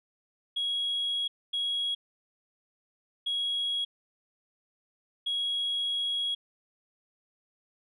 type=tone bursts at uneven times; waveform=sine; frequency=3315 Hz; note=G#7; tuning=4 cents flat; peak=-26 dBFS; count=4; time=0.56-1.28 / 1.53-1.95 / 3.26-3.85 / 5.26-6.35 s; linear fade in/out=10 ms; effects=tanh soft clip ceiling -24 dBFS